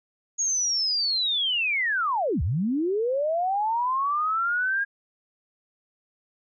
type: linear two-way sweep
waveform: sine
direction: down then up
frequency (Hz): 6680 to 64.4 to 1638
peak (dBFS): -22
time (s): 0.38-4.85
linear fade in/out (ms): 20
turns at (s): 2.42
effects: none